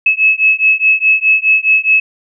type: beating tone pair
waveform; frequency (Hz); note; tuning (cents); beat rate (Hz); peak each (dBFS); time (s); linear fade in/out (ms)
sine; 2585 / 2589.8; E7 / E7; -34 / -31; 4.8; -11; 0.06-2; 5
effects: none